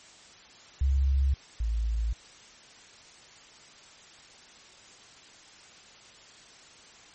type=tone pair in turn; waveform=sine; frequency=67.8 / 55.53 Hz; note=C#2 / A1; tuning=-38 / +17 cents; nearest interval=minor third; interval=345 cents; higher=first; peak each=-21 / -25 dBFS; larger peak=first; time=0.81-1.34 / 1.6-2.13 s; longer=neither; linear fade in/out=5 ms; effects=white hiss -52 dBFS RMS until 7.14 s + MP3 32 kbps